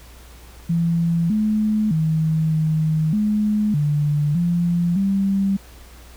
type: tone with pitch steps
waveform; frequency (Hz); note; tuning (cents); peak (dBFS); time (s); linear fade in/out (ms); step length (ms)
sine; 168 / 214.3 / 158.4 / 156.8 / 211.1 / 147.4 / 172.6 / 195.7; E3 / A3 / D#3 / D#3 / G#3 / D3 / F3 / G3; +33 / -45 / +31 / +14 / +29 / +7 / -20 / -3; -16; 0.69-5.57; 10; 610
effects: added 60 Hz sine -42 dBFS peak until 6.16 s + pink hiss -47 dBFS RMS until 6.16 s